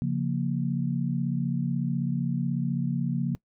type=chord; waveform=sine; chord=Bb minor; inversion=first; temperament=equal; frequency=138.59 / 174.61 / 233.1 Hz; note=Db3 / F3 / Bb3; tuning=0 / 0 / 0 cents; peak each=-28 / -29 / -30 dBFS; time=0.02-3.35 s; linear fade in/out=0 ms; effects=noise-tail reverb RT60 0.1 s tail -22 dB re dry